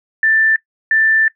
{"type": "tone pair in turn", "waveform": "sine", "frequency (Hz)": [1772, 1772], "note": ["A6", "A6"], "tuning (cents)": [12, 12], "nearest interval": "unison", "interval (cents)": 0, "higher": "neither", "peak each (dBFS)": -10, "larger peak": "neither", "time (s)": [[0.23, 0.56], [0.91, 1.28]], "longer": "second", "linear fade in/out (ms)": 2, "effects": ["noise-tail reverb RT60 0.1 s tail -20 dB re dry"]}